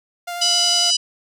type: tone with vibrato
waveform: sawtooth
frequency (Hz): 698.5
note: F5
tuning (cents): 0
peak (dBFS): -22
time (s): 0.27-0.91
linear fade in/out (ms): 10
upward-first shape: triangle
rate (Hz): 11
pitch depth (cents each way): 12
type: harmonic tone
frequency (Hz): 987.8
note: B5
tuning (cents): 0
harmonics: 3 / 4 / 5 / 6 / 7 / 8 / 9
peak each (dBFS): -20 / -26 / -18 / -23 / -30 / -32 / -30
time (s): 0.41-0.97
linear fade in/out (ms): 10
effects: none